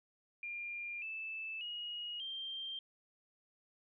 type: tone with pitch steps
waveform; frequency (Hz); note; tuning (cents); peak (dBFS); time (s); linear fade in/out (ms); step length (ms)
sine; 2400 / 2632 / 2887 / 3167; D7 / E7 / F#7 / G7; +37 / -3 / -43 / +17; -40; 0.43-2.79; 2; 590
effects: none